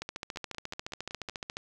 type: two click trains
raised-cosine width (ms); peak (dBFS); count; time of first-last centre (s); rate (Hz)
0.2; -24 / -19; 6 / 23; 0.36-1.296 / 0.02-1.569; 5.34 / 14.2
effects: none